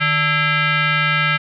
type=tone with frequency modulation; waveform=sine; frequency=153 Hz; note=D#3; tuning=29 cents flat; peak=-14 dBFS; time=0-1.38 s; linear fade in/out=20 ms; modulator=736 Hz; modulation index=3.6; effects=none